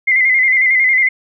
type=tone with vibrato; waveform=sine; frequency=2072 Hz; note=C7; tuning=17 cents flat; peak=-9 dBFS; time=0.07-1.09 s; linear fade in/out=10 ms; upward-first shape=square; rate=11 Hz; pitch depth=45 cents each way; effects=none